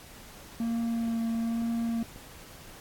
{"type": "tone with vibrato", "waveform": "triangle", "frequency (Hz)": 230, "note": "A#3", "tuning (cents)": -23, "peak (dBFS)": -25, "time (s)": [0.6, 2.03], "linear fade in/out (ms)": 2, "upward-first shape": "sine", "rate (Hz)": 1.1, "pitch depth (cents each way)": 13}
{"type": "click train", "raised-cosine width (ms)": 3, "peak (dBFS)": -33, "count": 5, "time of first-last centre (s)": [1.08, 2.161], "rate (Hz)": 3.7}
{"effects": ["pink hiss -49 dBFS RMS until 2.8 s", "AAC 64 kbps"]}